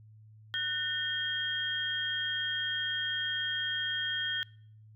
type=tone cluster; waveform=sine; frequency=1491 / 1813 / 3228 Hz; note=F#6 / A#6 / G#7; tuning=+13 / -49 / -50 cents; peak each=-37 / -36 / -32 dBFS; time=0.54-4.43 s; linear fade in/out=0 ms; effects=noise-tail reverb RT60 0.6 s tail -25 dB re dry + added 108 Hz sine -52 dBFS peak until 4.95 s